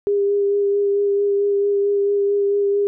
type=tone with vibrato; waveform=sine; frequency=403.2 Hz; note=G4; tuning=49 cents sharp; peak=-15 dBFS; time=0.07-2.87 s; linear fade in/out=0 ms; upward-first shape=sine; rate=4.5 Hz; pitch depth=15 cents each way; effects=none